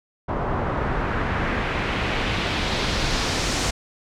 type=noise with low-pass filter sweep; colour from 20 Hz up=pink; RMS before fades=-24 dBFS; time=0.28-3.71 s; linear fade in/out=10 ms; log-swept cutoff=970 to 6900 Hz; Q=1.4; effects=none